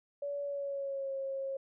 sine tone with pitch glide, 570 to 541.4 Hz, C#5 to C#5, +48 to -41 cents, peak -34 dBFS, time 0.22-1.57 s, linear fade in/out 5 ms, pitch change -89 cents, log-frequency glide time 0.43-1.13 s, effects none

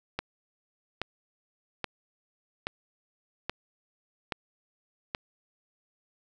click train, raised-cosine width 0.3 ms, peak -14 dBFS, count 7, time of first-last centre 0.19-5.149 s, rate 1.21 Hz, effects none

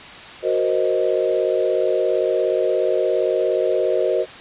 sine chord, C half-diminished seventh, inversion second, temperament equal, 370 / 466.2 / 523.3 / 622.3 Hz, Gb4 / Bb4 / C5 / Eb5, 0 / 0 / 0 / 0 cents, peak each -22 dBFS, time 0.42-4.26 s, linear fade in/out 50 ms, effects white hiss -37 dBFS RMS until 4.4 s + resampled to 8000 Hz

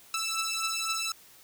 10% pulse beating tone pair, 1318.5 / 1322.4 Hz, E6 / E6, 0 / +5 cents, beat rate 3.9 Hz, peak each -24 dBFS, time 0.14-1.12 s, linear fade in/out 2 ms, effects white hiss -55 dBFS RMS until 1.43 s

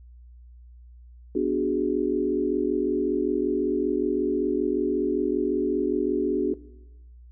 sine chord, G# half-diminished seventh, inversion first, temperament equal, 246.9 / 293.7 / 370 / 415.3 Hz, B3 / D4 / F#4 / G#4, 0 / 0 / 0 / 0 cents, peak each -30 / -26 / -25 / -28 dBFS, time 1.35-6.54 s, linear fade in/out 5 ms, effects noise-tail reverb RT60 1.0 s tail -19 dB re dry + added 60 Hz sine -45 dBFS peak until 7.31 s

